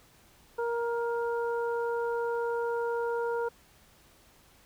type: harmonic tone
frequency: 469.3 Hz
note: A#4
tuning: 12 cents sharp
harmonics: 1 / 2 / 3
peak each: -29 / -35 / -39 dBFS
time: 0.58-3.49 s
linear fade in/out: 10 ms
effects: pink hiss -60 dBFS RMS until 4.65 s